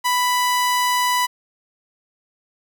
sawtooth tone, 990 Hz, B5, 4 cents sharp, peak -13 dBFS, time 0.04-1.27 s, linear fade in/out 20 ms, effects 9-bit

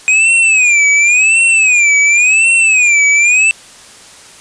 square tone with vibrato, 2489 Hz, D#7, in tune, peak -7 dBFS, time 0.08-3.51 s, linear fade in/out 0 ms, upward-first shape sine, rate 0.92 Hz, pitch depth 150 cents each way, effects white hiss -37 dBFS RMS until 4.4 s + resampled to 22050 Hz

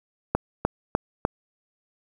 click train, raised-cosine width 1 ms, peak -6 dBFS, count 4, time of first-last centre 0.35-1.251 s, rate 3.33 Hz, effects 7-bit

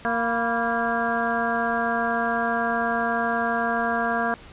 harmonic tone with a mistuned harmonic, 232 Hz, A#3, 8 cents flat, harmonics 1 / 2 / 3 / 4 / 5 / 6 / 7, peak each -29 / -31 / -26 / -31 / -31 / -31 / -28 dBFS, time 0.05-4.34 s, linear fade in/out 0 ms, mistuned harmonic 4, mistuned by +94 cents, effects pink hiss -46 dBFS RMS until 4.52 s + resampled to 8000 Hz

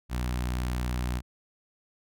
sawtooth tone with notch filter, 61.5 Hz, B1, 7 cents flat, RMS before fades -30 dBFS, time 0.09-1.22 s, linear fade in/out 50 ms, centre 470 Hz, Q 1.4, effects none

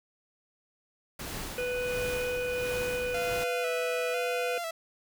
pink noise with tremolo, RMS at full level -37 dBFS, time 1.19-3.44 s, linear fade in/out 5 ms, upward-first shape sine, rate 1.4 Hz, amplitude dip 50%
harmonic tone, 495.1 Hz, B4, 4 cents sharp, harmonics 1 / 3 / 5 / 6, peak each -30 / -40 / -37 / -48 dBFS, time 1.58-4.58 s, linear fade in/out 2 ms
sawtooth tone with vibrato, 674 Hz, E5, 38 cents sharp, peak -29 dBFS, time 3.14-4.71 s, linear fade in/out 5 ms, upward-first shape square, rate 1 Hz, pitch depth 43 cents each way
effects none

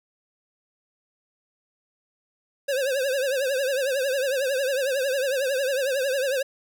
square tone with vibrato, 536 Hz, C5, 42 cents sharp, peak -23 dBFS, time 2.68-6.43 s, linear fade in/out 10 ms, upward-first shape triangle, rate 11 Hz, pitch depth 130 cents each way, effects none

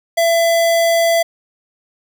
square tone, 670 Hz, E5, 28 cents sharp, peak -12 dBFS, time 0.17-1.23 s, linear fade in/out 10 ms, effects 8-bit

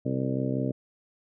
harmonic tone with a mistuned harmonic, 65.41 Hz, C2, in tune, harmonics 2 / 3 / 4 / 5 / 6 / 7 / 8 / 9, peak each -30 / -34 / -30 / -36 / -39 / -36 / -42 / -37 dBFS, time 0.05-0.72 s, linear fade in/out 10 ms, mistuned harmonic 9, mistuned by +18 cents, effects none

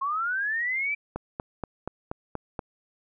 sine linear sweep, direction up, 1063 to 2349 Hz, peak -25 dBFS, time 0.01-0.95 s, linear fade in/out 10 ms
click train, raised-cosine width 1 ms, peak -17 dBFS, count 7, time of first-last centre 1.16-2.592 s, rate 4.19 Hz
effects none

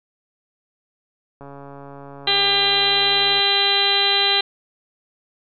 click train, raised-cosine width 1 ms, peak -25 dBFS, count 279, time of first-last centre 1.41-3.396 s, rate 140 Hz
harmonic tone, 399.4 Hz, G4, 32 cents sharp, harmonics 1 / 2 / 3 / 4 / 5 / 6 / 7 / 8 / 9 / 10, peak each -27 / -25 / -31 / -29 / -27 / -29 / -26 / -21 / -28 / -19 dBFS, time 2.27-4.41 s, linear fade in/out 5 ms
effects none

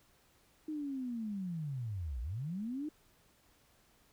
sine linear two-way sweep, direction down then up, 313.9 to 55 to 313.9 Hz, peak -36 dBFS, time 0.68-2.89 s, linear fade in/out 5 ms, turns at 2.21 s, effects pink hiss -68 dBFS RMS until 4.12 s

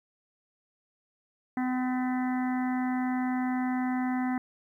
harmonic tone with a mistuned harmonic, 254 Hz, B3, 49 cents sharp, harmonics 1 / 3 / 4 / 5 / 6 / 7 / 8, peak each -27 / -35 / -42 / -45 / -45 / -44 / -43 dBFS, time 1.57-4.38 s, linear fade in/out 2 ms, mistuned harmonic 8, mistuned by -30 cents, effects 11-bit

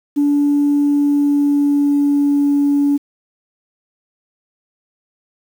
sine tone with pitch glide, 288.4 to 285.3 Hz, D4 to C#4, -31 to +50 cents, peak -10 dBFS, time 0.16-2.98 s, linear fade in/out 20 ms, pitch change -19 cents, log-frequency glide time 0.81-2.57 s, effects tanh soft clip ceiling -8 dBFS + 7-bit

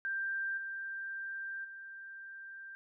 sine tone with level steps, 1579 Hz, G6, 12 cents sharp, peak -33 / -38 / -45 dBFS, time 0.05-2.75 s, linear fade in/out 0 ms, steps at 0.57 / 1.64 s, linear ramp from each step 10 ms, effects none

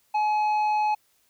sine tone with tanh clipping, 848 Hz, G#5, 36 cents sharp, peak -22 dBFS, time 0.14-0.95 s, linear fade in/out 10 ms, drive 7 dB, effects white hiss -66 dBFS RMS until 1.29 s

